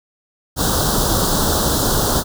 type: band-stop noise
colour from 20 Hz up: pink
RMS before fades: -17 dBFS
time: 0.56-2.24 s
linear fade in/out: 50 ms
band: 1500 to 3400 Hz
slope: 48 dB/octave
effects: none